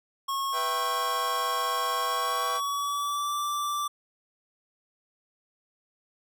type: tone with pitch glide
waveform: square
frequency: 1092 to 1170.4 Hz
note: C#6 to D6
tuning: -26 to -6 cents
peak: -28 dBFS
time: 0.28-3.88 s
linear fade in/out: 10 ms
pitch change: +120 cents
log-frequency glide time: 2.02-3.36 s
type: chord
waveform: 25% pulse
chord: E minor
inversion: second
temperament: equal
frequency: 493.9 / 659.3 / 784 Hz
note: B4 / E5 / G5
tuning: 0 / 0 / 0 cents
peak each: -32 dBFS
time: 0.52-2.61 s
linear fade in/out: 50 ms
effects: none